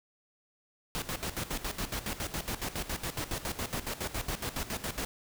pink noise with tremolo, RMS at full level -34 dBFS, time 0.95-5.05 s, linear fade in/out 0 ms, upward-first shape square, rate 7.2 Hz, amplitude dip 75%, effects none

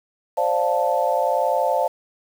sine chord, D minor seventh, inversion third, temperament equal with one note detuned, 526.3 / 587.3 / 698.5 / 880 Hz, C5 / D5 / F5 / A5, +10 / 0 / 0 / 0 cents, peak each -23 dBFS, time 0.37-1.88 s, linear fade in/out 10 ms, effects 7-bit

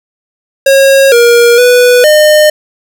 square tone with pitch steps, 544 / 473.6 / 492.6 / 608 Hz, C#5 / A#4 / B4 / D#5, -33 / +27 / -5 / -40 cents, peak -3 dBFS, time 0.66-2.5 s, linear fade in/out 5 ms, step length 460 ms, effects none

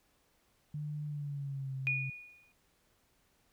sine tone with pitch glide, 149.3 to 133.01 Hz, D3 to C3, +29 to +29 cents, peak -36 dBFS, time 0.74-2.1 s, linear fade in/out 5 ms, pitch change -200 cents, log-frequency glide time 1.05-1.75 s
sine tone with exponential decay, 2454 Hz, D#7, 25 cents flat, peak -27 dBFS, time 1.87-2.52 s, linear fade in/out 0 ms, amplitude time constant 140 ms
effects pink hiss -72 dBFS RMS until 3.52 s

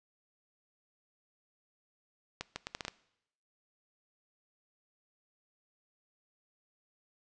accelerating click train, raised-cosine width 0.2 ms, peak -19 dBFS, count 7, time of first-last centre 2.41-2.881 s, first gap 150 ms, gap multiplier 0.73, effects noise-tail reverb RT60 0.8 s tail -20 dB re dry + resampled to 22050 Hz

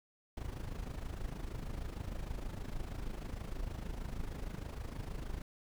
brown noise with amplitude modulation, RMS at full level -38 dBFS, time 0.37-5.42 s, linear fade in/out 2 ms, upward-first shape sine, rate 26.4 Hz, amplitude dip 70%, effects none

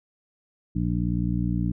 harmonic tone, 59.2 Hz, A#1, 27 cents sharp, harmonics 1 / 2 / 3 / 4 / 5, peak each -29 / -28 / -26 / -34 / -31 dBFS, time 0.75-1.72 s, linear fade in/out 10 ms, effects none

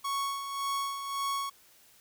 45% pulse tone with tremolo, 1108.7 Hz, C#6, in tune, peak -29 dBFS, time 0.04-1.5 s, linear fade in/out 10 ms, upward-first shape sine, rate 1.8 Hz, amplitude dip 55%, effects white hiss -60 dBFS RMS until 2 s

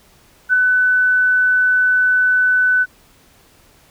sine tone with ADSR envelope, 1500 Hz, F#6, 23 cents sharp, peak -8 dBFS, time 0.49-2.86 s, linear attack 43 ms, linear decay 5 ms, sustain -3 dB, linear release 41 ms, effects pink hiss -51 dBFS RMS until 3.9 s

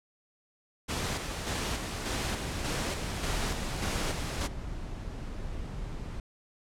pink noise with tremolo, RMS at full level -32 dBFS, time 0.88-4.48 s, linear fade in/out 20 ms, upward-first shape square, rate 1.7 Hz, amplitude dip 40%
brown noise, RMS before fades -37 dBFS, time 2.4-6.2 s, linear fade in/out 2 ms
effects low-pass 9000 Hz 12 dB/octave

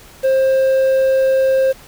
triangle tone with quantisation, 530 Hz, C5, 22 cents sharp, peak -9 dBFS, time 0.23-1.73 s, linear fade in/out 20 ms, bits 6, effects pink hiss -42 dBFS RMS until 1.87 s

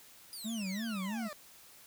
20% pulse exponential sweep, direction down, 4978 to 575 Hz, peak -37 dBFS, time 0.33-1.33 s, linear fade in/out 0 ms
triangle tone with vibrato, 207.7 Hz, G#3, in tune, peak -33 dBFS, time 0.44-1.29 s, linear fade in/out 20 ms, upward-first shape sine, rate 3 Hz, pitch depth 180 cents each way
effects white hiss -57 dBFS RMS until 1.86 s

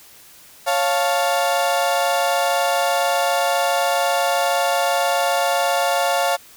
35% pulse chord, Db augmented, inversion none, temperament equal, 554.4 / 698.5 / 880 Hz, Db5 / F5 / A5, 0 / 0 / 0 cents, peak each -20 / -18 / -22 dBFS, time 0.66-6.37 s, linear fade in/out 20 ms, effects white hiss -46 dBFS RMS until 6.56 s

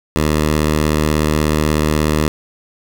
10% pulse tone, 76.5 Hz, D#2, 29 cents flat, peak -5 dBFS, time 0.16-2.28 s, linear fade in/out 0 ms, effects none

